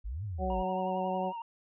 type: exponential two-way sweep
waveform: sine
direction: up then down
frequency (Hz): 45 to 110.4 to 45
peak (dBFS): -34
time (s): 0.04-0.63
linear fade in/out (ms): 20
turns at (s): 0.24
type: harmonic tone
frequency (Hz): 186.3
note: F#3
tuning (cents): +12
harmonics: 1 / 2 / 3 / 4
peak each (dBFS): -36 / -39 / -35 / -34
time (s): 0.38-1.33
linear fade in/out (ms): 50
type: tone with vibrato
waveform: triangle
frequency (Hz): 932.3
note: A#5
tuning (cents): 0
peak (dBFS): -35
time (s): 0.5-1.42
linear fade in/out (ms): 2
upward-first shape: sine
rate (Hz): 11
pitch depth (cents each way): 40
effects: resampled to 8000 Hz